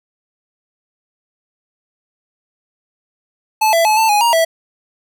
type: tone with pitch steps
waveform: square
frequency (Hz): 868 / 667 / 859 / 888 / 831 / 940 / 656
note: A5 / E5 / A5 / A5 / G#5 / A#5 / E5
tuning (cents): -24 / +20 / -42 / +16 / +1 / +14 / -9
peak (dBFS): -11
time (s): 3.61-4.45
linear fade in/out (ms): 10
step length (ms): 120
effects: none